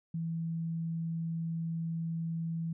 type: tone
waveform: sine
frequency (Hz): 164.81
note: E3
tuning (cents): 0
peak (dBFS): -32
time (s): 0.14-2.73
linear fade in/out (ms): 5
effects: none